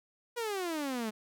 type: exponential sweep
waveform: sawtooth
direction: down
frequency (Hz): 489 to 209.9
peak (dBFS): -29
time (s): 0.36-1.11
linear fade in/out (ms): 20
effects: none